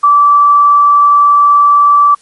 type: tone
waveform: sine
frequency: 1160 Hz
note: D6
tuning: 22 cents flat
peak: -3 dBFS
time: 0.03-2.15 s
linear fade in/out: 10 ms
effects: white hiss -47 dBFS RMS until 2.21 s + MP3 48 kbps